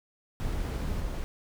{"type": "noise with level steps", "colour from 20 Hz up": "brown", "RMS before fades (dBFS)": [-31, -33], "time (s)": [0.4, 1.24], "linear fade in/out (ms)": 0, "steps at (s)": 1, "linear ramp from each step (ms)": 5, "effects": []}